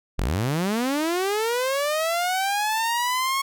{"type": "linear sweep", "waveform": "sawtooth", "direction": "up", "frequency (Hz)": [34.65, 1100], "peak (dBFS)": -18, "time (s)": [0.18, 3.42], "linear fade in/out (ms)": 10, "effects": []}